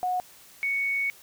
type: tone pair in turn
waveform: sine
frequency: 730 / 2223 Hz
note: F#5 / C#7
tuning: -24 / +4 cents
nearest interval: octave + perfect fifth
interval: 1928 cents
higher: second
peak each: -24 dBFS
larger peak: neither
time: 0.03-0.2 / 0.63-1.1 s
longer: second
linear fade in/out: 0 ms
effects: white hiss -52 dBFS RMS until 1.22 s

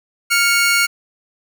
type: tone pair together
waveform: sawtooth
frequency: 1399.4 / 2217 Hz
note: F6 / C#7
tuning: +3 / 0 cents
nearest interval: minor sixth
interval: 797 cents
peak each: -12 dBFS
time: 0.3-0.87 s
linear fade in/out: 20 ms
effects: none

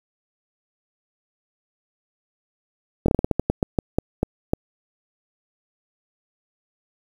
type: slowing click train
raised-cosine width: 2 ms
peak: -5 dBFS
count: 14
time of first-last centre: 3.06-4.535 s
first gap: 23 ms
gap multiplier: 1.24
effects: 7-bit

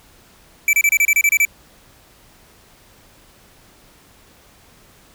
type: tone bursts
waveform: square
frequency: 2320 Hz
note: D7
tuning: 22 cents flat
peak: -12 dBFS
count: 10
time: 0.68-1.451 s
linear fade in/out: 2 ms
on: 51 ms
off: 29 ms
effects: pink hiss -50 dBFS RMS until 5.14 s

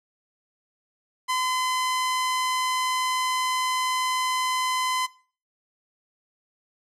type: tone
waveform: sawtooth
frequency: 1021 Hz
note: C6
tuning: 43 cents flat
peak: -19 dBFS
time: 1.28-5.07 s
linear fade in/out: 20 ms
effects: noise-tail reverb RT60 0.4 s tail -20 dB re dry + low-pass 11000 Hz 12 dB/octave

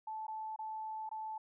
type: tone with dropouts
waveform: sine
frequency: 873 Hz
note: A5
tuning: 14 cents flat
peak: -39 dBFS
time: 0.07-1.38 s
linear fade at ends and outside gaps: 5 ms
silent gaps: 0.268-0.28 / 0.562-0.589 / 1.092-1.113 s
effects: none

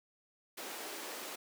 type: high-pass noise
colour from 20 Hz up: pink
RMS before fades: -44 dBFS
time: 0.57-1.36 s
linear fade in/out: 10 ms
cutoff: 310 Hz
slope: 24 dB/octave
effects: none

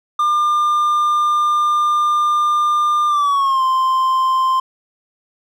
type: tone with pitch glide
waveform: triangle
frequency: 1200 to 1044.7 Hz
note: D6 to C6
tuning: +37 to -3 cents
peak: -11 dBFS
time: 0.19-4.6 s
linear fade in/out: 5 ms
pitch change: -240 cents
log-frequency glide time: 3.08-3.63 s
effects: none

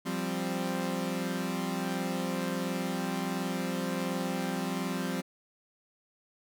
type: chord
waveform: sawtooth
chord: F suspended second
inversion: none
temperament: equal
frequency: 174.61 / 196 / 261.6 Hz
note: F3 / G3 / C4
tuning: 0 / 0 / 0 cents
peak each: -31 dBFS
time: 0.05-5.22 s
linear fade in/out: 20 ms
effects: none

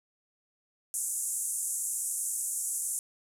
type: band-pass noise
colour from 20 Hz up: white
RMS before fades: -33 dBFS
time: 0.94-2.99 s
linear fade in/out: 0 ms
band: 7000 to 11000 Hz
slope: 48 dB/octave
effects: none

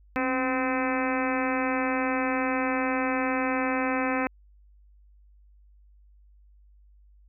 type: harmonic tone with a mistuned harmonic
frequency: 257.3 Hz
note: C4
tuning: 29 cents flat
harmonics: 1 / 2 / 3 / 4 / 5 / 6 / 7 / 8 / 9 / 10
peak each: -28 / -31 / -33 / -34 / -35 / -36 / -36 / -37 / -38 / -38 dBFS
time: 0.16-4.27 s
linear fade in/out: 0 ms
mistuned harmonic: 1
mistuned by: +58 cents
effects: added 50 Hz sine -53 dBFS peak until 7.28 s

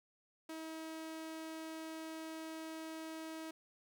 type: tone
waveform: sawtooth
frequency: 320 Hz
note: D#4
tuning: 49 cents sharp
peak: -40 dBFS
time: 0.49-3.51 s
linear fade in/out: 5 ms
effects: 13-bit

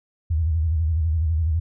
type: tone with vibrato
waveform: sine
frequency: 80.1 Hz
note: E2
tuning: 49 cents flat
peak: -18 dBFS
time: 0.3-1.6 s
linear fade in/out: 10 ms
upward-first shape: square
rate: 12 Hz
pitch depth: 91 cents each way
effects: none

